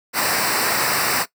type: noise with comb filter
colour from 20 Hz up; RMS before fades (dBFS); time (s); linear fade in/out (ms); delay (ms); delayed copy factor
pink; -20; 0.13-1.26; 50; 0.3; -0.7
effects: noise-tail reverb RT60 0.1 s tail -18 dB re dry + high-pass 150 Hz 12 dB/octave